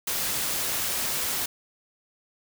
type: noise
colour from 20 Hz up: white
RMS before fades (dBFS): -28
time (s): 0.07-1.46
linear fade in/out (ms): 5
effects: none